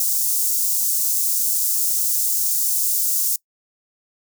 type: high-pass noise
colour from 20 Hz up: white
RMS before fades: -20 dBFS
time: 0-3.36 s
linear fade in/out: 2 ms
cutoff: 6100 Hz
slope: 24 dB/octave
effects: noise-tail reverb RT60 0.1 s tail -24 dB re dry